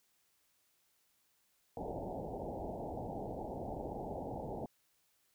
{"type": "low-pass noise", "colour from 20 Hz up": "white", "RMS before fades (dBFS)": -42, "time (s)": [1.77, 4.66], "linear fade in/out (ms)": 2, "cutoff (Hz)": 860, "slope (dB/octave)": 96, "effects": ["white hiss -75 dBFS RMS until 5.34 s"]}